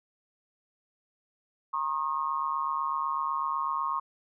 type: tone with amplitude modulation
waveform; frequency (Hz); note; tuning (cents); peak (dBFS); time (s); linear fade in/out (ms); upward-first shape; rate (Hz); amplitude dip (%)
sine; 1084; C#6; -39; -23; 1.73-4; 10; sine; 148; 95
effects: none

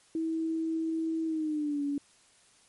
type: tone with pitch glide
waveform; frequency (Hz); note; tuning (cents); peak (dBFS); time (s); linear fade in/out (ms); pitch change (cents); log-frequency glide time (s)
sine; 323.7 to 285.1; E4 to C#4; -31 to +49; -28; 0.15-1.98; 2; -220; 1.25-1.83
effects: white hiss -62 dBFS RMS until 2.68 s + MP3 48 kbps

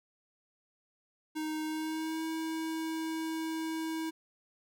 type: tone with pitch glide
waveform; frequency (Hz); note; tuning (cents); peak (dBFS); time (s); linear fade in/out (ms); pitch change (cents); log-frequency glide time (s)
square; 311.1 to 321.3; D#4 to E4; 0 to -44; -34; 1.35-4.11; 20; +56; 1.64-2.24
effects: none

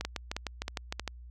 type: two click trains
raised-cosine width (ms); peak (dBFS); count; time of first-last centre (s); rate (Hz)
0.2; -16 / -16; 8 / 4; 0.01-1.077 / 0.05-0.996; 6.56 / 3.17
effects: added 60 Hz sine -45 dBFS peak until 1.3 s

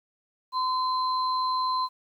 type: tone pair together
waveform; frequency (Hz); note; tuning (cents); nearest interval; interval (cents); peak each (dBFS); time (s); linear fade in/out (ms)
sine; 1024 / 4096; C6 / C8; -38 / -38; 2 octaves; 2400; -24 / -34; 0.52-1.89; 50
effects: 10-bit

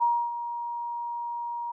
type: tone with ADSR envelope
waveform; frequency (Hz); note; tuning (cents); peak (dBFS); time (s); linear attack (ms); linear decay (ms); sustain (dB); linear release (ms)
sine; 947; A#5; +27; -19; 0-1.72; 26; 280; -11; 10
effects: none

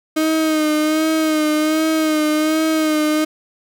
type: tone with vibrato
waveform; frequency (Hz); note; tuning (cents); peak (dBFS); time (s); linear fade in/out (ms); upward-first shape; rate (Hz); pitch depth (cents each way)
35% pulse; 311.1; D#4; 0; -13; 0.16-3.25; 10; sine; 1.3; 37
effects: none

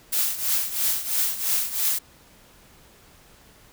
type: noise with tremolo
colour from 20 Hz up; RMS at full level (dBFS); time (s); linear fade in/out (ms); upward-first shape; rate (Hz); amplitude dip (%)
blue; -21; 0.12-1.99; 10; triangle; 3; 80
effects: pink hiss -53 dBFS RMS until 3.72 s

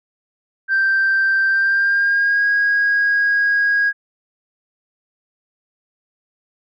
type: tone with pitch glide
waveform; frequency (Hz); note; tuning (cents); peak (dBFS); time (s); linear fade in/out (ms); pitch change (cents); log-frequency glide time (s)
sine; 1568 to 1642.2; G6 to G#6; 0 to -20; -12; 0.68-3.93; 50; +80; 1.49-2.46
effects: tanh soft clip ceiling -10 dBFS

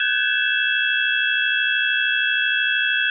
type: tone cluster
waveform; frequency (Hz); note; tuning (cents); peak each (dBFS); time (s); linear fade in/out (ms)
sine; 1501 / 1574 / 1695 / 2644 / 3324; F#6 / G6 / G#6 / E7 / G#7; +24 / +7 / +35 / +5 / +1; -24; 0-3.1; 2
effects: none

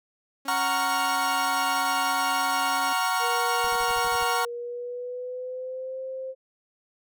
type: tone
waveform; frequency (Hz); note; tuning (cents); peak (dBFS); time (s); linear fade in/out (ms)
sawtooth; 274.8; C#4; -15; -34; 0.45-2.93; 5
type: chord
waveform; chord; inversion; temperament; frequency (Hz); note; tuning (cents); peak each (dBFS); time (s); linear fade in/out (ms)
40% pulse; Gb major seventh; none; equal with one note detuned; 742.6 / 932.3 / 1108.7 / 1396.9; Gb5 / Bb5 / Db6 / F6; +6 / 0 / 0 / 0; -28; 0.48-4.45; 2
type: tone with pitch glide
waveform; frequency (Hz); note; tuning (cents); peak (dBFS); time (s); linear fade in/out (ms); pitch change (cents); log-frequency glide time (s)
sine; 475.3 to 524.3; A#4 to C5; +34 to +3; -31; 3.19-6.35; 50; +169; 4.47-6
type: noise bursts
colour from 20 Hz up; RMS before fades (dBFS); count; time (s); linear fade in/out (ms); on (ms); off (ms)
brown; -43; 8; 3.64-4.24; 2; 40; 40
effects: none

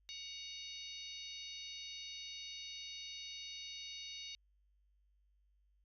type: harmonic tone with a mistuned harmonic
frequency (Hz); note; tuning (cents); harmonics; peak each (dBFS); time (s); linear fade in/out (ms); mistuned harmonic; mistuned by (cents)
747; F#5; +16; 3 / 4 / 5 / 6 / 7 / 8; -55 / -52 / -49 / -53 / -61 / -56; 0.09-4.35; 0; 4; -81
effects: added 50 Hz sine -70 dBFS peak until 5.84 s

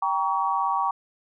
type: chord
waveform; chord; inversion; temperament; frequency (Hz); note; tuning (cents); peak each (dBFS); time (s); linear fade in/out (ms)
sine; G diminished; none; just; 784 / 940.8 / 1128.9; G5 / Bb5 / Db6; 0 / +16 / +31; -27 / -26 / -25; 0.02-0.91; 5
effects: none

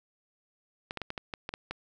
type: clicks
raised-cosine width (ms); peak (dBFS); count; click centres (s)
0.3; -19; 9; 0.909 / 0.973 / 1.017 / 1.104 / 1.178 / 1.338 / 1.491 / 1.539 / 1.71
effects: none

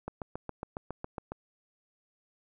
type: click train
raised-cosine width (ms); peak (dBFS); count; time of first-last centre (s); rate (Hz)
1; -22; 10; 0.08-1.32; 7.26
effects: none

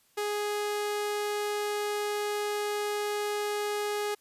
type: tone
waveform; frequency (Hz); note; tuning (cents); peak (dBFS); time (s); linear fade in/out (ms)
sawtooth; 415.3; G#4; 0; -25; 0.17-4.15; 10
effects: white hiss -66 dBFS RMS until 4.2 s + resampled to 32000 Hz

